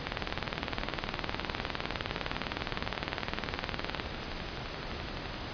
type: two click trains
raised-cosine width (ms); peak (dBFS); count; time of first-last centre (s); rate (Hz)
0.3; -22 / -14; 60 / 78; 0.3-5.343 / 0.07-3.999; 11.7 / 19.6
effects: pink hiss -39 dBFS RMS until 5.53 s + resampled to 11025 Hz